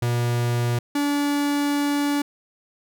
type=tone pair in turn; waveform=45% pulse; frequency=120 / 288.1 Hz; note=B2 / D4; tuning=-49 / -33 cents; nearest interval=octave + minor third; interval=1516 cents; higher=second; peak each=-20 dBFS; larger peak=neither; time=0.02-0.79 / 0.95-2.22 s; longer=second; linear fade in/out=5 ms; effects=none